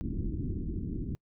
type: low-pass noise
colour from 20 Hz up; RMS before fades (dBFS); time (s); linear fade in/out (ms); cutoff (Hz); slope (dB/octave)
pink; -34; 0.01-1.15; 0; 350; 48
effects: noise-tail reverb RT60 0.1 s tail -26 dB re dry